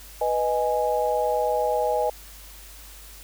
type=chord; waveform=sine; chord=G# minor; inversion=first; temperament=equal; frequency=493.9 / 622.3 / 830.6 Hz; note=B4 / D#5 / G#5; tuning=0 / 0 / 0 cents; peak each=-25 dBFS; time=0.21-2.1 s; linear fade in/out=5 ms; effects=added 50 Hz sine -45 dBFS peak until 3.23 s + white hiss -46 dBFS RMS until 3.23 s